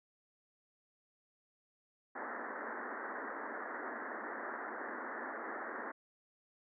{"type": "band-pass noise", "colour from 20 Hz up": "white", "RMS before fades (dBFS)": -43, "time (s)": [2.15, 5.92], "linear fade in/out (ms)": 10, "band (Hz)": [220, 1900], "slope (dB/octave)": 96, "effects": []}